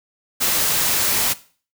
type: noise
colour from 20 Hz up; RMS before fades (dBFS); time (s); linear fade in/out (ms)
white; -19; 0.4-1.34; 20
effects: noise-tail reverb RT60 0.4 s tail -17 dB re dry